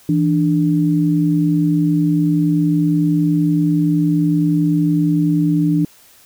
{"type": "tone pair together", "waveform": "sine", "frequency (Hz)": [164.81, 295.5], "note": ["E3", "D4"], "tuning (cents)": [0, 11], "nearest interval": "minor seventh", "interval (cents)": 1011, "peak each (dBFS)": -15, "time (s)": [0.09, 5.85], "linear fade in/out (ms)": 2, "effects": ["white hiss -48 dBFS RMS until 6.25 s"]}